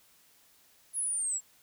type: linear sweep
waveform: sine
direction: down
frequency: 10770 to 7460 Hz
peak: -29 dBFS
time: 0.93-1.41 s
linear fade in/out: 50 ms
effects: white hiss -63 dBFS RMS until 1.62 s